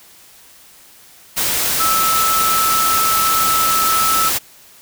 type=tone in noise; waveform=sine; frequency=1311 Hz; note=E6; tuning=10 cents flat; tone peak=-15 dBFS; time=1.79-4.3 s; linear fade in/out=20 ms; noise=white; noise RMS=-18 dBFS; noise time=1.36-4.39 s; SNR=0 dB; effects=white hiss -45 dBFS RMS until 4.81 s